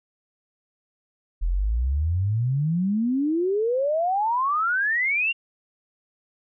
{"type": "exponential sweep", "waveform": "sine", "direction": "up", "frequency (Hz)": [39.57, 2822], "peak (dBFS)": -20, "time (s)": [1.41, 5.33], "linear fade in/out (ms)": 20, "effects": []}